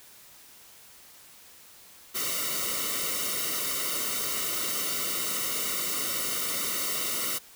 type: noise with comb filter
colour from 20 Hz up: white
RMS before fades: -30 dBFS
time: 2.14-7.39 s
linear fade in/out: 20 ms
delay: 1.2 ms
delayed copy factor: -1
effects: white hiss -52 dBFS RMS until 7.55 s